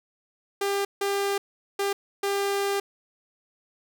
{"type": "tone bursts at uneven times", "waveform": "sawtooth", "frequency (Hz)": 398.8, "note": "G4", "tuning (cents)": 30, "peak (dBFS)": -20, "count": 4, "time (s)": [[0.61, 0.85], [1.01, 1.38], [1.79, 1.93], [2.23, 2.8]], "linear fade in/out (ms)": 5, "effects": []}